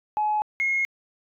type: tone pair in turn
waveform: sine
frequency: 848 / 2157 Hz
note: G#5 / C#7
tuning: +36 / -48 cents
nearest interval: octave + major third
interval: 1616 cents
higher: second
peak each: -20 dBFS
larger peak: neither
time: 0.17-0.42 / 0.6-0.85 s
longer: neither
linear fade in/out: 0 ms
effects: tanh soft clip ceiling -16 dBFS